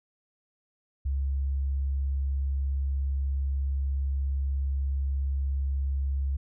sine tone, 68.4 Hz, C#2, 23 cents flat, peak -25 dBFS, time 1.05-6.37 s, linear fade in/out 10 ms, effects none

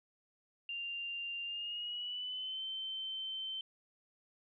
sine tone with pitch glide, 2788 to 3093 Hz, F7 to G7, -4 to -24 cents, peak -38 dBFS, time 0.69-3.61 s, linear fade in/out 2 ms, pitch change +180 cents, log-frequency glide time 1.44-2.63 s, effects none

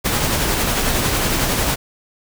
pink noise with tremolo, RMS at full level -17 dBFS, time 0.04-1.76 s, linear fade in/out 20 ms, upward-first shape triangle, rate 11 Hz, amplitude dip 35%, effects none

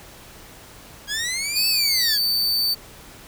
15% pulse linear two-way sweep, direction up then down, 1612 to 2637 to 1612 Hz, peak -17 dBFS, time 1.07-2.19 s, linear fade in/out 50 ms, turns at 1.68 s
45% pulse tone, 4559 Hz, C#8, 48 cents sharp, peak -18 dBFS, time 1.55-2.75 s, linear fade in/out 20 ms
effects pink hiss -44 dBFS RMS until 3.27 s

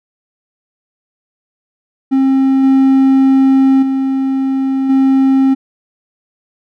triangle tone with level steps, 267.4 Hz, C4, 38 cents sharp, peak -6 / -4 / -10 / -5 dBFS, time 2.11-5.55 s, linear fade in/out 20 ms, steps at 2.63 / 3.82 / 4.89 s, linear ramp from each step 10 ms, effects none

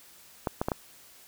clicks, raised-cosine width 1 ms, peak -13 dBFS, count 4, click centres 0.472 / 0.615 / 0.685 / 0.718 s, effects white hiss -54 dBFS RMS until 1.27 s

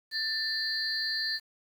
sine tone cluster, 1776 / 4150 / 4595 Hz, A6 / C8 / D8, +16 / -15 / -39 cents, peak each -33 / -33 / -33 dBFS, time 0.11-1.4 s, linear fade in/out 50 ms, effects 9-bit

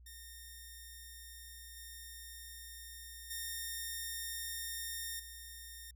5% pulse tone with level steps, 1831 Hz, A#6, 32 cents flat, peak -40 / -38 / -29 / -38 dBFS, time 0.06-5.91 s, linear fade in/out 5 ms, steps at 1.76 / 3.3 / 5.19 s, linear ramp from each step 10 ms, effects added 60 Hz sine -55 dBFS peak until 5.95 s

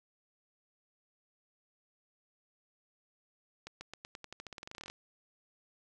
accelerating click train, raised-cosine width 0.2 ms, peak -27 dBFS, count 21, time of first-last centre 3.67-4.9 s, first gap 140 ms, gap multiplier 0.9, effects none

